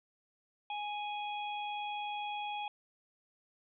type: harmonic tone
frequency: 830.6 Hz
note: G#5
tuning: in tune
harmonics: 1 / 3 / 4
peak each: -37 / -44 / -46 dBFS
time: 0.7-2.68 s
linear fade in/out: 2 ms
effects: none